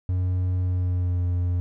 triangle tone with pitch glide, 91.2 to 88.65 Hz, F#2 to F2, -24 to +26 cents, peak -19 dBFS, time 0.09-1.6 s, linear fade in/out 0 ms, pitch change -50 cents, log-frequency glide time 0.59-1.24 s, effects none

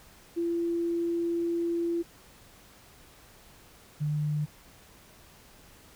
sine tone pair in turn, 339.7 / 149.71 Hz, F4 / D3, -48 / +34 cents, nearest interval octave + major second, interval 1418 cents, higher first, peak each -26 dBFS, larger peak neither, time 0.36-2.03 / 4-4.46 s, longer first, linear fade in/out 20 ms, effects pink hiss -55 dBFS RMS until 5.95 s

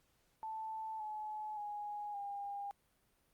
sine tone with pitch steps, 880 / 854.5 / 829.7 / 805.6 Hz, A5 / G#5 / G#5 / G5, 0 / +49 / -2 / +47 cents, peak -40 dBFS, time 0.43-2.71 s, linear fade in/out 0 ms, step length 570 ms, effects pink hiss -75 dBFS RMS until 3.33 s + Opus 48 kbps

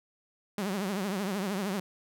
sawtooth tone with vibrato, 196 Hz, G3, in tune, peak -26 dBFS, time 0.58-1.8 s, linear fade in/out 2 ms, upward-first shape triangle, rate 13 Hz, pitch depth 160 cents each way, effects none

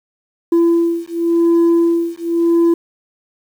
sine beating tone pair, 337 / 337.91 Hz, E4 / E4, +38 / +43 cents, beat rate 0.91 Hz, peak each -12 dBFS, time 0.52-2.74 s, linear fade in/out 5 ms, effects tanh soft clip ceiling -8 dBFS + 7-bit

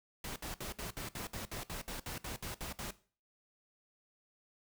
pink noise bursts, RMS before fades -42 dBFS, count 15, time 0.24-2.908 s, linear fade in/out 2 ms, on 120 ms, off 62 ms, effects noise-tail reverb RT60 0.4 s tail -17 dB re dry

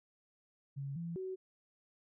sine tone with pitch steps, 138.7 / 168.6 / 375.6 Hz, C#3 / E3 / F#4, +1 / +39 / +26 cents, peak -38 dBFS, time 0.76-1.36 s, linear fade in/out 20 ms, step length 200 ms, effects none

